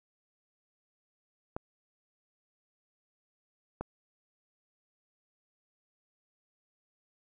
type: clicks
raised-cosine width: 1 ms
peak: -21 dBFS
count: 2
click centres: 1.565 / 3.81 s
effects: none